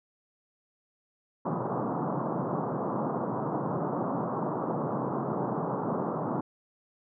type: band-pass noise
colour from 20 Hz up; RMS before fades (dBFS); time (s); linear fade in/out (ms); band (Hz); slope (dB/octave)
pink; -31; 1.45-6.41; 5; 130 to 1200; 48
effects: none